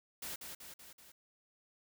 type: noise with echo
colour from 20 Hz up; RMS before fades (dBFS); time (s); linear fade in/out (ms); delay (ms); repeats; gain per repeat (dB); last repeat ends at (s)
white; -43; 0.22-0.36; 5; 190; 4; -4; 1.12
effects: none